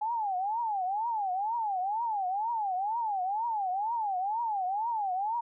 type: tone with vibrato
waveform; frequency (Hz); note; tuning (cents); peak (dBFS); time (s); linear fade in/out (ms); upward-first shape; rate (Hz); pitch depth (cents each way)
sine; 830.6; G#5; 0; -28; 0.01-5.41; 10; triangle; 2.1; 260
effects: none